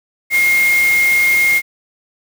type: tone in noise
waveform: sine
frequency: 2137 Hz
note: C7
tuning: 36 cents sharp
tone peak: -10 dBFS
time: 0.3-1.62 s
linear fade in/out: 50 ms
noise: white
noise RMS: -24 dBFS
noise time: 0.3-1.62 s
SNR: +11 dB
effects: none